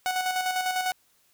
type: tone with tremolo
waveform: sawtooth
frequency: 740 Hz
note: F#5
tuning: in tune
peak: -20 dBFS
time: 0.06-0.92 s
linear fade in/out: 0 ms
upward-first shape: square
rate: 10 Hz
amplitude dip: 45%
effects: white hiss -65 dBFS RMS until 1.33 s